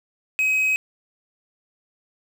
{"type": "tone with quantisation", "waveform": "triangle", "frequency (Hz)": 2538, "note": "D#7", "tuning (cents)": 34, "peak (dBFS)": -16, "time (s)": [0.39, 0.76], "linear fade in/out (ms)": 0, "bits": 7, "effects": []}